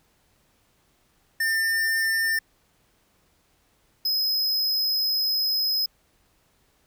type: tone pair in turn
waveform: square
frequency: 1799 / 5088 Hz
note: A6 / D#8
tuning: +38 / +38 cents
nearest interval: octave + tritone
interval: 1800 cents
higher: second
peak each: -22 dBFS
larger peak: neither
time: 1.4-2.39 / 4.05-5.86 s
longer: second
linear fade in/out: 5 ms
effects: pink hiss -65 dBFS RMS until 6.86 s